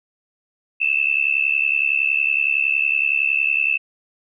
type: tone with amplitude modulation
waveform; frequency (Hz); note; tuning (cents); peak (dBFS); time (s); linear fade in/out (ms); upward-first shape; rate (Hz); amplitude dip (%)
sine; 2637; E7; 0; -12; 0.8-3.78; 20; sine; 70.8; 95
effects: none